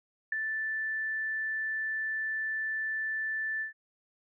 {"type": "tone with ADSR envelope", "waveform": "sine", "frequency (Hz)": 1760, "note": "A6", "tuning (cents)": 0, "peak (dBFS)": -24, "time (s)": [0.32, 3.73], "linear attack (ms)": 5, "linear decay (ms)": 7, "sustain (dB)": -6, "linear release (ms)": 120, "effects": []}